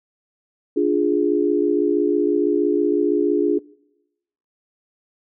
sine chord, D diminished, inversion none, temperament equal, 293.7 / 349.2 / 415.3 Hz, D4 / F4 / Ab4, 0 / 0 / 0 cents, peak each -20 dBFS, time 0.76-3.59 s, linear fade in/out 10 ms, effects noise-tail reverb RT60 0.9 s tail -23 dB re dry

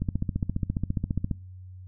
click train, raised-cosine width 5 ms, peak -14 dBFS, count 20, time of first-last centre 0.02-1.313 s, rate 14.7 Hz, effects noise-tail reverb RT60 0.4 s tail -24 dB re dry + added 92 Hz sine -41 dBFS peak until 1.87 s

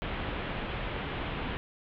pink low-pass noise, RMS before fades -35 dBFS, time 0.02-1.57 s, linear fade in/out 0 ms, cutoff 3400 Hz, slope 48 dB/octave, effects none

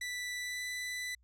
sawtooth tone with pitch glide, 1975.5 to 1990.4 Hz, B6 to B6, 0 to +13 cents, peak -33 dBFS, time 0.01-1.15 s, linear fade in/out 5 ms, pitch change +13 cents, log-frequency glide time 0.38-0.63 s, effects added 60 Hz sine -64 dBFS peak until 1.23 s + low-pass 11000 Hz 12 dB/octave

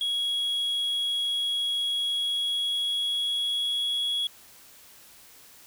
sine tone with pitch glide, 3322 to 3343 Hz, G#7 to G#7, 0 to +11 cents, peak -22 dBFS, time 0.01-4.27 s, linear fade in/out 2 ms, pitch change +11 cents, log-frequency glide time 1.87-3.94 s, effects tanh soft clip ceiling -24 dBFS + white hiss -52 dBFS RMS until 5.66 s

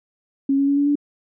sine tone with pitch steps, 274.3 / 278 / 281.7 / 285.5 / 289.3 Hz, C#4 / C#4 / C#4 / D4 / D4, -18 / +5 / +28 / -49 / -26 cents, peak -15 dBFS, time 0.49-0.955 s, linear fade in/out 5 ms, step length 93 ms, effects none

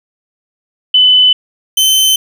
sine / sawtooth tone pair in turn, 3011 / 3074 Hz, F#7 / G7, +30 / -35 cents, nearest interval unison, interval 35 cents, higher second, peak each -4 dBFS, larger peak neither, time 0.94-1.33 / 1.77-2.16 s, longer neither, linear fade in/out 5 ms, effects none

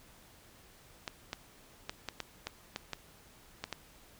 clicks, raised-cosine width 0.2 ms, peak -19 dBFS, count 10, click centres 1.078 / 1.331 / 1.895 / 2.087 / 2.203 / 2.47 / 2.761 / 2.933 / 3.64 / 3.727 s, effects pink hiss -59 dBFS RMS until 4.19 s

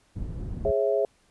white low-pass noise, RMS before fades -33 dBFS, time 0.15-0.72 s, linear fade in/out 20 ms, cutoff 110 Hz, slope 12 dB/octave
sine chord, C# minor, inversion second, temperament equal with one note detuned, 415.3 / 546.4 / 659.3 Hz, G#4 / C#5 / E5, 0 / -25 / 0 cents, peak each -25 / -26 / -26 dBFS, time 0.65-1.05 s, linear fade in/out 2 ms
effects pink hiss -64 dBFS RMS until 1.3 s + resampled to 24000 Hz

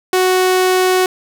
sawtooth tone, 370 Hz, F#4, in tune, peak -7 dBFS, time 0.13-1.06 s, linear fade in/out 2 ms, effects none

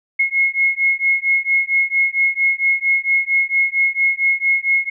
sine beating tone pair, 2165 / 2169.4 Hz, C#7 / C#7, -41 / -38 cents, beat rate 4.4 Hz, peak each -17 / -17 dBFS, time 0.19-4.9 s, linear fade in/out 10 ms, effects none

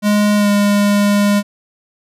square tone with pitch glide, 207.7 to 204 Hz, G#3 to G#3, 0 to -31 cents, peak -11 dBFS, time 0.02-1.43 s, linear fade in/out 50 ms, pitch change -31 cents, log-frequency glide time 0.36-0.49 s, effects resampled to 32000 Hz

